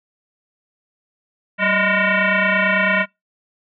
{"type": "tone with frequency modulation", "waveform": "sine", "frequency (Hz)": 220, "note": "A3", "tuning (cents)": 0, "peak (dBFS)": -14, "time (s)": [1.58, 3.06], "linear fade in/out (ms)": 50, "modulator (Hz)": 411, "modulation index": 5.6, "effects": ["noise-tail reverb RT60 0.2 s tail -25 dB re dry"]}